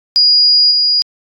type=tone with level steps; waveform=sine; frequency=4882 Hz; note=D#8; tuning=34 cents flat; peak=-6 / -9 dBFS; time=0.16-1.02 s; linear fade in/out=0 ms; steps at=0.71 s; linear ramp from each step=2 ms; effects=AAC 48 kbps